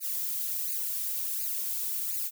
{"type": "noise with flanger", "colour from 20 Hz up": "violet", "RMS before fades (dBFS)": -32, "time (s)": [0, 2.31], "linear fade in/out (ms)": 50, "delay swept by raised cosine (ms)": [0.44, 3.14], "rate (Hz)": 1.4, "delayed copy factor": 0.95, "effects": []}